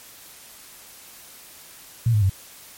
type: tone with pitch steps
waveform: sine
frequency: 116.54 / 105.64 / 95.76 Hz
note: A#2 / G#2 / G2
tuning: 0 / +30 / -40 cents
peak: -15 dBFS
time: 2.06-2.297 s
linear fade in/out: 5 ms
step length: 79 ms
effects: white hiss -45 dBFS RMS until 2.77 s + MP3 64 kbps